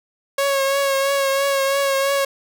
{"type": "tone with vibrato", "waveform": "sawtooth", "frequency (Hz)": 550, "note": "C#5", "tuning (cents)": -14, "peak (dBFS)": -13, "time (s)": [0.38, 2.25], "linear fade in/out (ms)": 5, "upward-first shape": "triangle", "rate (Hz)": 3, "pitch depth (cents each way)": 33, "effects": []}